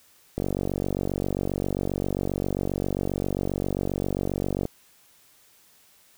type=click train; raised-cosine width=2 ms; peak=-13 dBFS; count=204; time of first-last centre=0.38-4.654 s; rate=47.5 Hz; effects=white hiss -58 dBFS RMS until 6.17 s